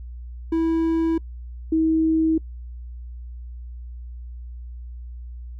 triangle / sine tone pair in turn, 326.8 / 320.1 Hz, E4 / D#4, -15 / +49 cents, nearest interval unison, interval 36 cents, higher first, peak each -16 dBFS, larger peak neither, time 0.52-1.18 / 1.72-2.38 s, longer neither, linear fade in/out 5 ms, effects noise-tail reverb RT60 0.1 s tail -26 dB re dry + added 60 Hz sine -33 dBFS peak until 5.59 s

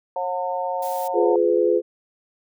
harmonic tone, 180.7 Hz, F#3, 41 cents flat, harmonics 3 / 4 / 5, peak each -27 / -27 / -27 dBFS, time 0.16-1.36 s, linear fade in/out 2 ms
blue noise, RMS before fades -38 dBFS, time 0.82-1.08 s, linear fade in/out 5 ms
sine chord, F diminished, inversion none, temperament just, 349.2 / 419.1 / 502.9 Hz, F4 / Ab4 / Cb5, 0 / +16 / +31 cents, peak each -20 dBFS, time 1.13-1.82 s, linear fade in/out 50 ms
effects none

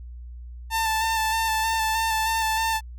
sawtooth tone with vibrato, 889 Hz, A5, 18 cents sharp, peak -18 dBFS, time 0.7-2.81 s, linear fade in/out 50 ms, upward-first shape square, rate 3.2 Hz, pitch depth 17 cents each way, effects added 60 Hz sine -36 dBFS peak until 2.98 s

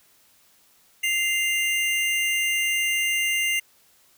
square tone pair together, 2085 / 2794 Hz, C7 / F7, -7 / 0 cents, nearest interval perfect fourth, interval 507 cents, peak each -24 / -26 dBFS, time 1.03-3.6 s, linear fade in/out 10 ms, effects white hiss -59 dBFS RMS until 4.17 s

